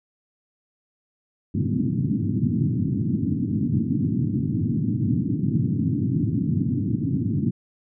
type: band-pass noise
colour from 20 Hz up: pink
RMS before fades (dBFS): -23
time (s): 1.54-7.51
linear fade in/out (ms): 10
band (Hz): 100 to 300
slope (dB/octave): 48
effects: none